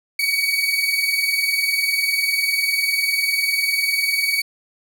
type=tone pair together; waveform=30% pulse; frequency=2245 / 2265 Hz; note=C#7 / C#7; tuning=+21 / +37 cents; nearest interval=unison; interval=16 cents; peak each=-19 / -18 dBFS; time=0.19-4.42 s; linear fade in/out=5 ms; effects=none